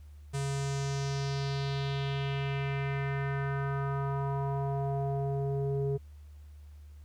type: tone with low-pass filter sweep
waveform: square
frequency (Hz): 138.59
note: C#3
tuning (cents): 0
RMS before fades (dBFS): -32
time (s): 0.33-5.98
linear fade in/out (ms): 20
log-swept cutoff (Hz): 8700 to 420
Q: 2.7
effects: added 74 Hz sine -47 dBFS peak until 7.04 s + pink hiss -69 dBFS RMS until 7.04 s